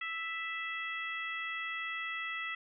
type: harmonic tone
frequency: 659.3 Hz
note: E5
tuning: in tune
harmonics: 2 / 3 / 4 / 5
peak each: -42 / -38 / -42 / -47 dBFS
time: 0.01-2.55 s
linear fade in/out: 5 ms
effects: none